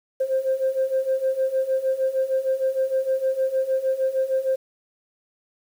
sine beating tone pair, 523.3 / 529.8 Hz, C5 / C5, 0 / +22 cents, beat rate 6.5 Hz, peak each -24 / -21 dBFS, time 0.2-4.56 s, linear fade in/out 10 ms, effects tanh soft clip ceiling -14 dBFS + 8-bit

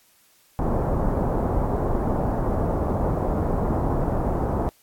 pink low-pass noise, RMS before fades -23 dBFS, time 0.59-4.69 s, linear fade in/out 0 ms, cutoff 940 Hz, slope 24 dB/octave, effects white hiss -59 dBFS RMS until 4.82 s + AAC 64 kbps

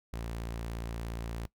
sawtooth tone, 57.1 Hz, A#1, 35 cents flat, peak -32 dBFS, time 0.13-1.46 s, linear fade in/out 0 ms, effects noise-tail reverb RT60 0.1 s tail -19 dB re dry

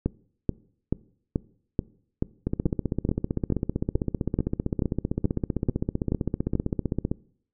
two click trains, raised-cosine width 3 ms, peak -10 / -12 dBFS, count 16 / 73, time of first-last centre 0.06-6.554 / 2.47-7.115 s, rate 2.31 / 15.5 Hz, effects noise-tail reverb RT60 0.6 s tail -22 dB re dry

